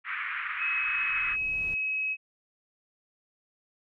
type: band-pass noise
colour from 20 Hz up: white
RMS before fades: -34 dBFS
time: 0.04-1.37 s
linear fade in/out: 50 ms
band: 1200 to 2400 Hz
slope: 48 dB/octave
type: noise with exponential growth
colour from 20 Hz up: brown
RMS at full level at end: -40 dBFS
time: 0.17-1.74 s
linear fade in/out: 1 ms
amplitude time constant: 340 ms
type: tone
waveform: sine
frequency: 2557 Hz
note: D#7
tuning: 47 cents sharp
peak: -27 dBFS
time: 0.58-2.17 s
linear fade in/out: 50 ms
effects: none